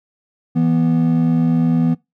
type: tone pair together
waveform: triangle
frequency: 164.81 / 244.9 Hz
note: E3 / B3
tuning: 0 / -14 cents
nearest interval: perfect fifth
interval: 686 cents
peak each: -13 dBFS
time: 0.55-1.95 s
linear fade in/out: 20 ms
effects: noise-tail reverb RT60 0.2 s tail -23 dB re dry + tanh soft clip ceiling -4 dBFS